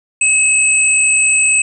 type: tone pair together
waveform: sine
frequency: 2574 / 8069 Hz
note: E7 / B8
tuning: -42 / +36 cents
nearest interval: octave + minor sixth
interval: 1978 cents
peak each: -12 dBFS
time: 0.21-1.62 s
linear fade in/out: 5 ms
effects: none